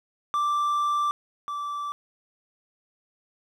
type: tone pair in turn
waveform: triangle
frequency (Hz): 1174.7 / 1164.6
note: D6 / D6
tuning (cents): 0 / -15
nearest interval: unison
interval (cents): 15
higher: first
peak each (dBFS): -20 / -27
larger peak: first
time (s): 0.34-1.11 / 1.48-1.92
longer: first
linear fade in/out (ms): 0
effects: none